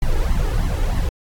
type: noise with flanger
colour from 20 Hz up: brown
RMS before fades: -18 dBFS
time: 0.02-1.09 s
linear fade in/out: 2 ms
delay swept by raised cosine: 0.96 to 2.36 ms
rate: 3.2 Hz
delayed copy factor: +1
effects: AAC 64 kbps